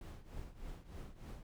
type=noise with tremolo; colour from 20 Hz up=brown; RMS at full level=-45 dBFS; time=0.01-1.43 s; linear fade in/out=2 ms; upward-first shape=triangle; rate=3.3 Hz; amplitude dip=85%; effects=none